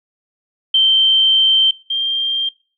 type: tone pair in turn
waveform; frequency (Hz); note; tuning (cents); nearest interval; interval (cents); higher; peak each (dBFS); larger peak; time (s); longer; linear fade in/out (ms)
sine; 3123 / 3181; G7 / G7; -7 / +25; unison; 32; second; -9 / -16; first; 0.74-1.71 / 1.9-2.49; first; 5
effects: noise-tail reverb RT60 0.4 s tail -22 dB re dry